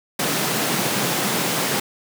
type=high-pass noise; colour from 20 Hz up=pink; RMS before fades=-22 dBFS; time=0.19-1.8 s; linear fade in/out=5 ms; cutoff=130 Hz; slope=48 dB/octave; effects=none